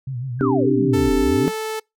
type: tone with vibrato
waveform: sine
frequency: 126.7 Hz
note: B2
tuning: 45 cents sharp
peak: -24 dBFS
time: 0.07-1.09 s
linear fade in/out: 5 ms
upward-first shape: sine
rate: 6.7 Hz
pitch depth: 110 cents each way
type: exponential two-way sweep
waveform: sine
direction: down then up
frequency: 1667 to 38.06 to 204.1 Hz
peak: -23 dBFS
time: 0.39-1.52 s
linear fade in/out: 50 ms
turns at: 1.15 s
type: chord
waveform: sine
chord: C suspended second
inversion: none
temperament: just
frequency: 261.6 / 294.3 / 392.4 Hz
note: C4 / D4 / G4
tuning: 0 / +4 / +2 cents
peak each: -20 dBFS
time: 0.41-1.48 s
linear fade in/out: 0 ms
type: tone with pitch glide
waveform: sawtooth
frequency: 441.8 to 437.7 Hz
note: A4 to A4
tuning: +7 to -9 cents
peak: -20 dBFS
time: 0.93-1.8 s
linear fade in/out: 10 ms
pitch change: -16 cents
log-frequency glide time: 1.11-1.45 s
effects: noise-tail reverb RT60 0.2 s tail -26 dB re dry